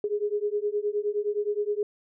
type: beating tone pair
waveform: sine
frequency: 410.3 / 419.9 Hz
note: G#4 / G#4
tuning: -21 / +19 cents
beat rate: 9.6 Hz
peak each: -28 dBFS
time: 0.04-1.83 s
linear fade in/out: 2 ms
effects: none